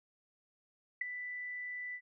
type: tone with ADSR envelope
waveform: sine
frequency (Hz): 1983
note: B6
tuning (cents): +7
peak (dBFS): -28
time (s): 1.01-2.01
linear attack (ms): 6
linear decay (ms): 9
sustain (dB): -11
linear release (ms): 65
effects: none